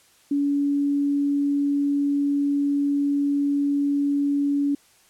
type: tone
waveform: sine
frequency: 284.3 Hz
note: C#4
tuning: 44 cents sharp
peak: -19 dBFS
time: 0.31-4.75 s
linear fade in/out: 5 ms
effects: white hiss -57 dBFS RMS until 5.09 s + low-pass 11000 Hz 12 dB/octave